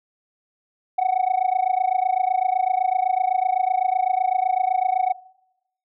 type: tone with amplitude modulation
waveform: sine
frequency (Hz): 746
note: F#5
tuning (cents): +14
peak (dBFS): -12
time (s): 0.98-5.13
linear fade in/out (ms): 10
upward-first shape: sine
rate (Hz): 27.9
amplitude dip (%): 90
effects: noise-tail reverb RT60 0.8 s tail -22 dB re dry + tanh soft clip ceiling -14 dBFS